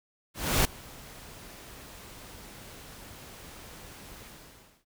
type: noise with ADSR envelope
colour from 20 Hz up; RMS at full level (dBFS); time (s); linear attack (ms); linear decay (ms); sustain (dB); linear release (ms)
pink; -23; 0.34-4.85; 310; 4; -24; 640
effects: none